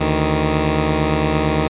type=tone pair together; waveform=10% pulse; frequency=73.9 / 156.59 Hz; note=D2 / D#3; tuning=+11 / +11 cents; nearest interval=octave + minor second; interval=1300 cents; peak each=-10 dBFS; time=0-1.68 s; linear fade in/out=10 ms; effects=resampled to 8000 Hz

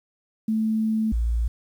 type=tone pair in turn; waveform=sine; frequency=219.5 / 57.62 Hz; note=A3 / A#1; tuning=-4 / -19 cents; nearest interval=octave + major seventh; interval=2315 cents; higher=first; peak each=-20 dBFS; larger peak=neither; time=0.48-1.12 / 1.12-1.48 s; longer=first; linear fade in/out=5 ms; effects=9-bit

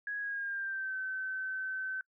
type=tone with pitch glide; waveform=sine; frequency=1661.2 to 1532.2 Hz; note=G#6 to G6; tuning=0 to -40 cents; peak=-34 dBFS; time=0.07-2.01 s; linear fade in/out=2 ms; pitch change=-140 cents; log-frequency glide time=0.19-0.96 s; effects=noise-tail reverb RT60 0.1 s tail -24 dB re dry

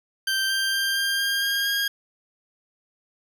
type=tone with pitch steps; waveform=20% pulse; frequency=1565 / 1575 / 1585 / 1595.1 / 1605.3 / 1615.5 / 1625.8 Hz; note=G6 / G6 / G6 / G6 / G6 / G#6 / G#6; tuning=-3 / +8 / +19 / +30 / +41 / -48 / -37 cents; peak=-17 dBFS; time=0.27-1.88 s; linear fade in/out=5 ms; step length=230 ms; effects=none

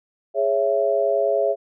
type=chord; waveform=sine; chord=C# minor; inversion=second; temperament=just; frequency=415.8 / 554.4 / 665.2 Hz; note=G#4 / C#5 / E5; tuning=+2 / 0 / +16 cents; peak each=-23 / -21 / -21 dBFS; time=0.34-1.56 s; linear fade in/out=50 ms; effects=none

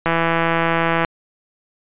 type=click train; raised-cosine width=0.5 ms; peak=-3 dBFS; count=165; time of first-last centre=0.06-1.048 s; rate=166 Hz; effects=resampled to 8000 Hz

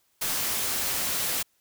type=noise; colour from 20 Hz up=white; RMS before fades=-28 dBFS; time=0.21-1.43 s; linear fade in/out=10 ms; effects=white hiss -69 dBFS RMS until 1.6 s

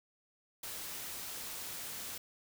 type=noise; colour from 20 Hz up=white; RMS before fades=-43 dBFS; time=0.63-2.18 s; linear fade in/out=5 ms; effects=none

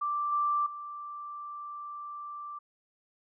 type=tone with level steps; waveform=sine; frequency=1174.7 Hz; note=D6; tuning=in tune; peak=-28 / -25 / -38 dBFS; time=0.01-2.59 s; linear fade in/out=10 ms; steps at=0.32 / 0.66 s; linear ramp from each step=5 ms; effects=none

